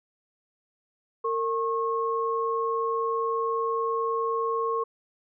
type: tone pair together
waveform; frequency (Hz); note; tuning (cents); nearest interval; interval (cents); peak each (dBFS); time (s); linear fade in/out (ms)
sine; 457.3 / 1087.6; A#4 / C#6; -33 / -33; octave + minor third; 1500; -27; 1.24-4.84; 10
effects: none